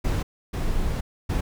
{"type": "noise bursts at uneven times", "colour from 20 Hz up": "brown", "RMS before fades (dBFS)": -24, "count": 3, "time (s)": [[0.04, 0.23], [0.53, 1.01], [1.29, 1.41]], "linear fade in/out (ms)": 10, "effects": []}